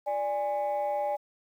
sine tone pair together, 587.3 / 823.9 Hz, D5 / G#5, 0 / -14 cents, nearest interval tritone, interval 586 cents, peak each -28 dBFS, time 0.06-1.17 s, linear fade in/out 20 ms, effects tanh soft clip ceiling -23 dBFS + 10-bit

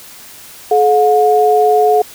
sine tone pair together, 428.1 / 720 Hz, A4 / F#5, -47 / -47 cents, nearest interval major sixth, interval 900 cents, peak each -10 dBFS, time 0.71-2.02 s, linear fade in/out 5 ms, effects white hiss -36 dBFS RMS until 2.14 s

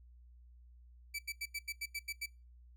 sawtooth tone bursts, 2312 Hz, D7, 28 cents flat, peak -34 dBFS, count 9, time 1.14-2.262 s, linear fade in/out 10 ms, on 50 ms, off 84 ms, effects noise-tail reverb RT60 0.3 s tail -23 dB re dry + added 60 Hz sine -56 dBFS peak until 2.76 s

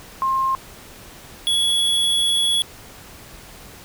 sine / square tone pair in turn, 1062 / 3372 Hz, C6 / G#7, +25 / +26 cents, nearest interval octave + minor sixth, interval 2001 cents, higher second, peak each -17 dBFS, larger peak neither, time 0.22-0.55 / 1.47-2.62 s, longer second, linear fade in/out 0 ms, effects pink hiss -42 dBFS RMS until 3.84 s

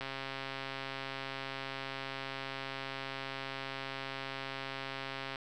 click train, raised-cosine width 0.3 ms, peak -23 dBFS, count 723, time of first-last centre 0.01-5.358 s, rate 135 Hz, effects none

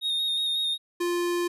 triangle tone with vibrato, 3710 Hz, A#7, 9 cents flat, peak -23 dBFS, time 0.01-0.78 s, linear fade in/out 50 ms, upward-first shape square, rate 5.5 Hz, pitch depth 19 cents each way
square tone, 349.2 Hz, F4, in tune, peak -25 dBFS, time 1-1.48 s, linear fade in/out 10 ms
effects resampled to 32000 Hz

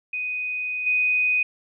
sine tone with level steps, 2494 Hz, D#7, 3 cents sharp, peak -25 / -18 dBFS, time 0.13-1.43 s, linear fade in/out 5 ms, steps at 0.86 s, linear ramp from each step 10 ms, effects none

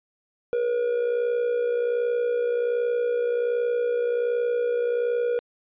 triangle tone with amplitude modulation, 480 Hz, B4, 49 cents flat, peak -17 dBFS, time 0.53-5.39 s, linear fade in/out 0 ms, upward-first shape sine, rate 61.3 Hz, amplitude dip 55%, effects resampled to 8000 Hz

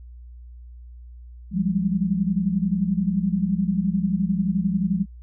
sine tone cluster, 173.2 / 192.9 / 204.3 Hz, F3 / G3 / G#3, -14 / -28 / -28 cents, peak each -24 dBFS, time 1.51-5.06 s, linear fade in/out 50 ms, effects added 60 Hz sine -39 dBFS peak until 5.22 s

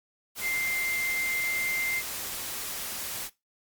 sine tone in noise, 2093 Hz, C7, in tune, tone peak -27 dBFS, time 0.41-2.03 s, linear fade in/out 50 ms, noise white, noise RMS -35 dBFS, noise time 0.35-3.3 s, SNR +5 dB, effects noise-tail reverb RT60 0.2 s tail -18 dB re dry + Opus 48 kbps

